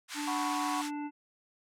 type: band-pass noise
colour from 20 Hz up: pink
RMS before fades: -41 dBFS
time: 0.08-0.91 s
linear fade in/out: 50 ms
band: 1100 to 10000 Hz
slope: 24 dB/octave
type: harmonic tone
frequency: 293.7 Hz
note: D4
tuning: in tune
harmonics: 1 / 3 / 5 / 7 / 9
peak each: -35 / -41 / -53 / -53 / -53 dBFS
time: 0.14-1.11 s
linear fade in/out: 50 ms
type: chord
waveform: sine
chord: F# suspended fourth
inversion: none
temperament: equal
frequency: 740 / 987.8 / 1108.7 Hz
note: F#5 / B5 / C#6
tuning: 0 / 0 / 0 cents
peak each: -36 dBFS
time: 0.27-0.82 s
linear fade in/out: 10 ms
effects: none